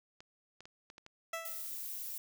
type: clicks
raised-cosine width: 0.2 ms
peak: -34 dBFS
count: 6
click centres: 0.205 / 0.606 / 0.655 / 0.901 / 0.981 / 1.064 s
type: tone with exponential decay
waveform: 15% pulse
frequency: 659.3 Hz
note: E5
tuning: in tune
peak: -29 dBFS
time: 1.33-1.74 s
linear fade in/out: 5 ms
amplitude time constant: 88 ms
type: noise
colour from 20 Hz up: violet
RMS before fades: -42 dBFS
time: 1.45-2.18 s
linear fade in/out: 2 ms
effects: none